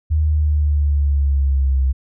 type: linear sweep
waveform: sine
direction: down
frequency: 77.78 to 65.41 Hz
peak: -13 dBFS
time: 0.1-1.93 s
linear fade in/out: 20 ms
effects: none